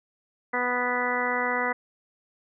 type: harmonic tone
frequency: 246.9 Hz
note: B3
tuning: in tune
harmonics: 1 / 2 / 3 / 4 / 5 / 6 / 7 / 8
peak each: -35 / -31 / -33 / -31 / -33 / -33 / -35 / -29 dBFS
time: 0.53-1.73 s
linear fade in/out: 10 ms
effects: none

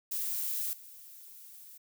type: noise with level steps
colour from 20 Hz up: violet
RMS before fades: -34 / -51 dBFS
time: 0.11-1.78 s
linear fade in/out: 10 ms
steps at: 0.73 s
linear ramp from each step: 2 ms
effects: none

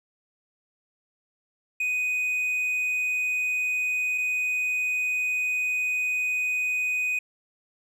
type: tone pair in turn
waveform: triangle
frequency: 2494 / 2494 Hz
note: D#7 / D#7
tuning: +3 / +3 cents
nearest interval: unison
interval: 0 cents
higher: neither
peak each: -22 / -22 dBFS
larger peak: neither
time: 1.8-4.18 / 4.18-7.19 s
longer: second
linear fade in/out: 5 ms
effects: none

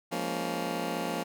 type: chord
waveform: 15% pulse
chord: Bb minor seventh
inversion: second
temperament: just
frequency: 174.81 / 209.8 / 233.1 / 279.7 Hz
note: F3 / Ab3 / Bb3 / Db4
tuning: +2 / +18 / 0 / +16 cents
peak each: -29 / -34 / -30 / -30 dBFS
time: 0.11-1.24 s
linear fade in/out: 20 ms
effects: none

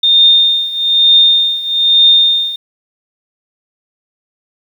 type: tone with tremolo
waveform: sine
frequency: 3642 Hz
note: A#7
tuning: 41 cents flat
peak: -3 dBFS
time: 0.03-2.56 s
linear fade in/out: 5 ms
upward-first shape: triangle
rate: 1.1 Hz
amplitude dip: 85%
effects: 7-bit

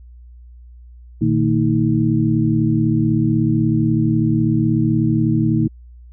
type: tone cluster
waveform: sine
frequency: 117.8 / 154 / 225.7 / 318.1 Hz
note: A#2 / D#3 / A3 / D#4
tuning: +19 / -17 / +44 / +38 cents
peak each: -19 dBFS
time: 1.21-5.68 s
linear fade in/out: 10 ms
effects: added 60 Hz sine -38 dBFS peak until 6.12 s

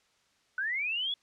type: linear sweep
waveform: sine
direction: up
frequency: 1472 to 3442 Hz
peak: -29 dBFS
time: 0.58-1.14 s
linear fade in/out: 2 ms
effects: white hiss -69 dBFS RMS until 1.22 s + low-pass 6000 Hz 12 dB/octave

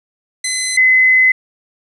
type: tone pair in turn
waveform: 10% pulse / sine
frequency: 2034 / 2034 Hz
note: C7 / C7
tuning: -50 / -50 cents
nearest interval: unison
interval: 0 cents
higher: neither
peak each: -7 dBFS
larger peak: neither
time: 0.44-0.77 / 0.77-1.32 s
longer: second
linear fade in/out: 5 ms
effects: resampled to 24000 Hz + 8-bit

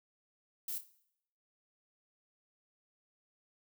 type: noise with echo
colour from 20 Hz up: violet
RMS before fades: -39 dBFS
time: 0.68-0.78 s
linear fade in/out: 2 ms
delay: 29 ms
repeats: 3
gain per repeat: -10 dB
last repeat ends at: 0.867 s
effects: noise-tail reverb RT60 0.7 s tail -17 dB re dry

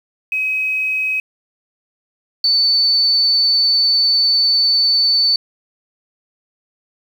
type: tone pair in turn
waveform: sine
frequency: 2537 / 4510 Hz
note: D#7 / C#8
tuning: +33 / +29 cents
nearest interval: minor seventh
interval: 996 cents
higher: second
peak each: -16 / -11 dBFS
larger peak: second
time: 0.32-1.2 / 2.44-5.36 s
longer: second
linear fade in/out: 2 ms
effects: 7-bit

